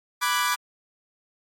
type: chord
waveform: sawtooth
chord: G# half-diminished seventh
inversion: first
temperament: equal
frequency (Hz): 987.8 / 1174.7 / 1480 / 1661.2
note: B5 / D6 / F#6 / G#6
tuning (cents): 0 / 0 / 0 / 0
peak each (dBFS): -23 / -22 / -26 / -27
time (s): 0.21-0.56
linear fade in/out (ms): 20
effects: AAC 48 kbps